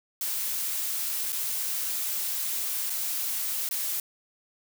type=noise with dropouts; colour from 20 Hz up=blue; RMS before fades=-30 dBFS; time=0.21-4 s; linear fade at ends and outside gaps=2 ms; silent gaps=1.322-1.327 / 2.898-2.902 / 3.69-3.71 s; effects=none